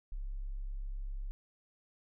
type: tone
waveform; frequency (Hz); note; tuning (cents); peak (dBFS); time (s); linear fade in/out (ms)
sine; 33.88; C#1; -39; -36; 0.12-1.31; 0
effects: none